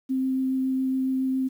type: tone with vibrato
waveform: sine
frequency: 262.2 Hz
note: C4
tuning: 4 cents sharp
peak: -22 dBFS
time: 0.09-1.49 s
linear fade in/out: 20 ms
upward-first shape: sine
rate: 7.2 Hz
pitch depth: 8 cents each way
effects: 9-bit